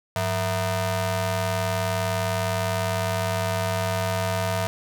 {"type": "ring-modulated tone", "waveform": "sawtooth", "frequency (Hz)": 279.9, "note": "C#4", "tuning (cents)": 17, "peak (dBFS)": -16, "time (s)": [0.16, 4.67], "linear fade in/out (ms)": 0, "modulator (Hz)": 380, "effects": []}